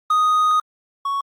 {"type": "tone pair in turn", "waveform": "triangle", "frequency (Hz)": [1244.5, 1112.3], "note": ["D#6", "C#6"], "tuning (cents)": [0, 6], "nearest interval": "major second", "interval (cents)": 194, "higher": "first", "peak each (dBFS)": [-12, -18], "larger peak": "first", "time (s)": [[0.1, 0.6], [1.05, 1.21]], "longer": "first", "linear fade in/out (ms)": 5, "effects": ["Opus 32 kbps"]}